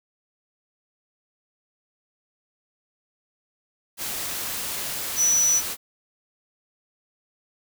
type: tone in noise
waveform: sine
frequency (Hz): 5930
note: F#8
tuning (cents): +3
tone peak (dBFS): -17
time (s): 5.16-5.62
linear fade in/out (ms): 50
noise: white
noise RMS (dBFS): -30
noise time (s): 3.97-5.77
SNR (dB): +10
effects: none